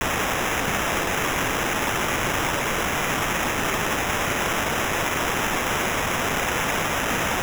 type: noise with sample-and-hold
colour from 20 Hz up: violet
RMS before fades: -24 dBFS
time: 0.01-7.42 s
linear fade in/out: 0 ms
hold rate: 4410 Hz
effects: none